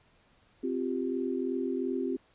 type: chord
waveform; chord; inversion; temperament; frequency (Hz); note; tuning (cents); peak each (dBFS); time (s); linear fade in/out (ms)
sine; C suspended fourth; none; equal; 261.6 / 349.2 / 392; C4 / F4 / G4; 0 / 0 / 0; -32 / -34 / -34; 0.63-2.17; 10
effects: pink hiss -65 dBFS RMS until 2.34 s + resampled to 8000 Hz